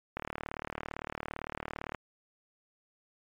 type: click train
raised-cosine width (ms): 0.5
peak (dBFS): -20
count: 68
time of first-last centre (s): 0.17-1.947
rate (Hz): 37.7
effects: MP3 96 kbps